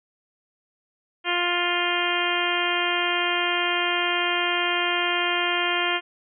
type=harmonic tone; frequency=351 Hz; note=F4; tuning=9 cents sharp; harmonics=1 / 2 / 3 / 4 / 5 / 6 / 7 / 8 / 9; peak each=-30 / -30 / -30 / -30 / -30 / -30 / -30 / -30 / -30 dBFS; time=1.24-6.01 s; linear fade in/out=50 ms; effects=none